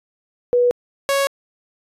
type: tone pair in turn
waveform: sine / sawtooth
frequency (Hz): 488.2 / 554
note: B4 / C#5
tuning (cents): -20 / -1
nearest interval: major second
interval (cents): 219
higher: second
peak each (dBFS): -12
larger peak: neither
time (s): 0.53-0.71 / 1.09-1.27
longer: neither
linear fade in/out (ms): 0
effects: resampled to 32000 Hz